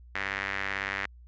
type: tone with band-pass filter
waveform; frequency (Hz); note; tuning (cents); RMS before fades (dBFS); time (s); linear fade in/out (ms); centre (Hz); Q
sawtooth; 98; G2; 0; -33; 0.15-1.06; 0; 1900; 3.3
effects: added 60 Hz sine -48 dBFS peak until 1.27 s + resampled to 16000 Hz